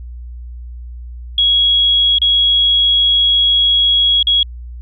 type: tone with dropouts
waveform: sine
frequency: 3322 Hz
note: G#7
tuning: in tune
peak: -9 dBFS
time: 1.38-4.43 s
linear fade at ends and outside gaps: 2 ms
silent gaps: 2.185-2.217 / 4.228-4.27 s
effects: added 60 Hz sine -27 dBFS peak until 4.81 s